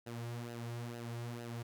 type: tone with flanger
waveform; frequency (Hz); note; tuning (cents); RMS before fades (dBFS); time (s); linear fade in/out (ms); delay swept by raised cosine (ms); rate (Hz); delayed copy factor
sawtooth; 118.3; A#2; +26; -43; 0.06-1.63; 10; 0.87 to 4.07; 2.2; -0.65
effects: none